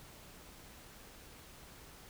silence, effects pink hiss -55 dBFS RMS until 2.09 s

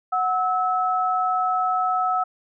sine tone pair together, 738 / 1299.2 Hz, F#5 / E6, -5 / -26 cents, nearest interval minor seventh, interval 979 cents, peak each -22 dBFS, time 0.12-2.24 s, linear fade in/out 10 ms, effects none

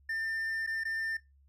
triangle tone with dropouts, 1796 Hz, A6, 35 cents sharp, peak -30 dBFS, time 0.09-1.17 s, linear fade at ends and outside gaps 5 ms, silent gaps 0.665-0.673 / 0.837-0.851 s, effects noise-tail reverb RT60 0.2 s tail -19 dB re dry + added 69 Hz sine -60 dBFS peak until 1.48 s

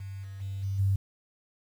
sine tone with level steps, 97.6 Hz, G2, 7 cents flat, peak -36 / -38 / -32 / -28 / -22 dBFS, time 0-0.96 s, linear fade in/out 5 ms, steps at 0.23 / 0.4 / 0.62 / 0.78 s, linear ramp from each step 20 ms, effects 9-bit

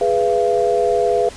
sine chord, F diminished, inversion first, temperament equal with one note detuned, 415.3 / 493.9 / 682.5 Hz, Ab4 / Cb5 / F5, 0 / 0 / -40 cents, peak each -18 dBFS, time 0.01-1.29 s, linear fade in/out 2 ms, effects pink hiss -37 dBFS RMS until 1.36 s + resampled to 22050 Hz

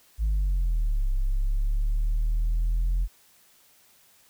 sine exponential two-way sweep, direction down then up, 55.1 to 32.7 to 43.52 Hz, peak -19 dBFS, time 0.18-3.08 s, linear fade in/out 50 ms, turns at 1.11 s, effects tanh soft clip ceiling -20 dBFS + white hiss -59 dBFS RMS until 4.29 s

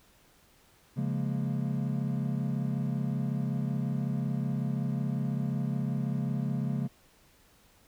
triangle chord, Bb minor seventh, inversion first, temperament equal, 138.59 / 174.61 / 207.7 / 233.1 Hz, Db3 / F3 / Ab3 / Bb3, 0 / 0 / 0 / 0 cents, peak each -29 / -34 / -33 / -34 dBFS, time 0.96-6.88 s, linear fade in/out 20 ms, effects pink hiss -62 dBFS RMS until 7.87 s

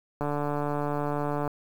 click train, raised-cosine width 1 ms, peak -16 dBFS, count 186, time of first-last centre 0.21-1.477 s, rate 146 Hz, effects 8-bit

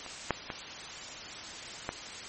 clicks, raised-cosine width 0.5 ms, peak -27 / -11 / -20 / -16 dBFS, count 4, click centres 0.063 / 0.307 / 0.502 / 1.891 s, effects white hiss -42 dBFS RMS until 2.28 s + MP3 32 kbps

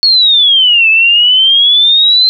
sine exponential two-way sweep, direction down then up, 4400 to 2603 to 4127 Hz, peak -4 dBFS, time 0.03-2.29 s, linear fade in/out 0 ms, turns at 0.89 s, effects none

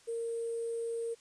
sine tone with sample-and-hold, 462.3 Hz, A#4, 14 cents flat, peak -33 dBFS, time 0.07-1.15 s, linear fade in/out 20 ms, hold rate 8820 Hz, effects white hiss -62 dBFS RMS until 1.2 s + resampled to 22050 Hz

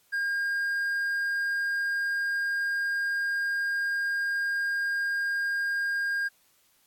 triangle tone, 1614 Hz, G#6, 50 cents flat, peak -24 dBFS, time 0.12-6.29 s, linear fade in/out 20 ms, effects white hiss -65 dBFS RMS until 6.86 s + AAC 64 kbps

